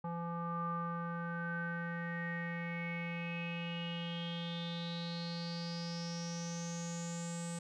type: tone with low-pass filter sweep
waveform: square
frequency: 170 Hz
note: F3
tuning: 46 cents flat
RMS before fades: -40 dBFS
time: 0.04-7.59 s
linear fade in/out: 5 ms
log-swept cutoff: 1000 to 8200 Hz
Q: 9.4
effects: none